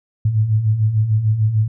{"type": "beating tone pair", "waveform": "sine", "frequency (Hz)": [103.83, 110.53], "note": ["G#2", "A2"], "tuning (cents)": [0, 8], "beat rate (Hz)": 6.7, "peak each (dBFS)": [-21, -14], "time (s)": [0.25, 1.68], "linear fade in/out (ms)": 5, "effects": []}